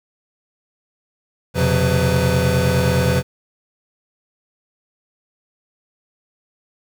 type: tone cluster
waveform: square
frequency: 85.9 / 125.5 / 135.2 / 180 / 500 Hz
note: F2 / B2 / C#3 / F#3 / B4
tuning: -28 / +28 / -43 / -47 / +21 cents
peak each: -22 dBFS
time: 1.54-3.23 s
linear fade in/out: 50 ms
effects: 8-bit